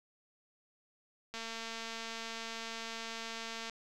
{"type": "click train", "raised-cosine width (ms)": 0.2, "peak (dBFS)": -25, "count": 536, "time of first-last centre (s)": [1.34, 3.697], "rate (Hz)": 227, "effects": []}